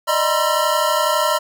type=tone cluster; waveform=square; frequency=598 / 630 / 958 / 1040 / 1347 Hz; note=D5 / D#5 / A#5 / C6 / E6; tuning=+31 / +21 / +47 / -11 / +37 cents; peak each=-23 dBFS; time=0.07-1.39 s; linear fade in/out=20 ms; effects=none